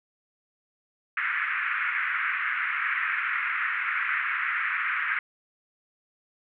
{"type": "band-pass noise", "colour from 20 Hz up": "pink", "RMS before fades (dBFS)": -28, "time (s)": [1.17, 5.19], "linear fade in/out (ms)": 2, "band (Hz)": [1300, 2300], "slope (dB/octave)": 48, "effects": []}